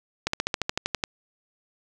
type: slowing click train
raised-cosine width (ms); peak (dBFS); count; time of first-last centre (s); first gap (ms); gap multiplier
0.2; -7; 11; 0.27-1.038; 64; 1.04
effects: none